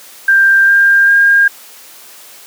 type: tone with pitch steps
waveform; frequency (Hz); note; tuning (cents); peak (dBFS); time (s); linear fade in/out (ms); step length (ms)
sine; 1584 / 1598.7 / 1613.6; G6 / G6 / G6; +18 / +34 / +50; -5; 0.28-1.48; 5; 400
effects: white hiss -37 dBFS RMS until 2.46 s + high-pass 300 Hz 12 dB/octave